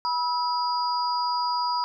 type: tone cluster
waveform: sine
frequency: 977 / 1297 / 4860 Hz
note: B5 / E6 / D#8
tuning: -19 / -28 / -42 cents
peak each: -24 / -33 / -31 dBFS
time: 0.05-1.84 s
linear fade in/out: 0 ms
effects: none